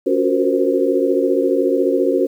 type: tone cluster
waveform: sine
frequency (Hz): 279.8 / 361.2 / 375.5 / 467.3 / 523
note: C#4 / F#4 / F#4 / A#4 / C5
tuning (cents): +16 / -42 / +26 / +4 / -1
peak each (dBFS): -20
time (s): 0.06-2.27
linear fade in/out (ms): 10
effects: 8-bit